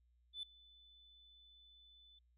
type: tone with ADSR envelope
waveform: sine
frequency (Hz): 3505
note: A7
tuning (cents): -7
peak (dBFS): -39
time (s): 0.33-2.19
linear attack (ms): 99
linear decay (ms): 4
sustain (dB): -23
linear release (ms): 5
effects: tanh soft clip ceiling -39 dBFS + added 60 Hz sine -70 dBFS peak until 2.37 s